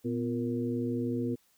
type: harmonic tone with a mistuned harmonic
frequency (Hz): 116.54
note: A#2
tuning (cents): 0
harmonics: 1 / 2 / 3 / 4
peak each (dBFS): -36 / -31 / -36 / -37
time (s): 0.04-1.36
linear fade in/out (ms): 20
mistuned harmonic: 2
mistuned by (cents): +120
effects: white hiss -68 dBFS RMS until 1.57 s